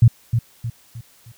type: tone with echo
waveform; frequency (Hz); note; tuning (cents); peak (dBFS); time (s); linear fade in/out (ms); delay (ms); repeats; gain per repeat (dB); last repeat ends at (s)
sine; 116.54; A#2; 0; -6; 0.02-0.08; 5; 310; 4; -8; 1.32
effects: white hiss -53 dBFS RMS until 1.37 s